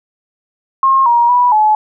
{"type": "tone with pitch steps", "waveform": "sine", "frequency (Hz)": [1072, 947, 980, 856], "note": ["C6", "A#5", "B5", "A5"], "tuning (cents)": [42, 27, -14, -48], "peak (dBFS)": -7, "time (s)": [0.83, 1.75], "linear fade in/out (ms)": 2, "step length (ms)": 230, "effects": []}